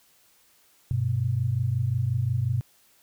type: tone pair together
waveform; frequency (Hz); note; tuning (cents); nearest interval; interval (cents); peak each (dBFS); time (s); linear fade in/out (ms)
sine; 98.9 / 124.52; G2 / B2; +16 / +15; major third; 399; -27 / -24; 0.91-2.61; 0
effects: white hiss -61 dBFS RMS until 3.02 s